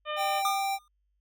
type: harmonic tone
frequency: 604 Hz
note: D5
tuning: 48 cents sharp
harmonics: 1 / 2 / 3 / 4 / 5 / 6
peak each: -34 / -34 / -41 / -41 / -40 / -44 dBFS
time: 0.05-0.43 s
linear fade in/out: 50 ms
type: tone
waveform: square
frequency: 784 Hz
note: G5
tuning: in tune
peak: -28 dBFS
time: 0.16-0.79 s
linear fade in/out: 50 ms
type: tone with exponential decay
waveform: square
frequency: 1212 Hz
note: D#6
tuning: 46 cents flat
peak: -25 dBFS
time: 0.45-0.88 s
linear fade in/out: 2 ms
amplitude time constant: 92 ms
effects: added 50 Hz sine -70 dBFS peak until 1.2 s